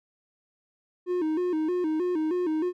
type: tone with vibrato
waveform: triangle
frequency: 335 Hz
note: E4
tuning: 28 cents sharp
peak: -22 dBFS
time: 1.06-2.73 s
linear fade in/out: 50 ms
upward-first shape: square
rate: 3.2 Hz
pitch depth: 120 cents each way
effects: none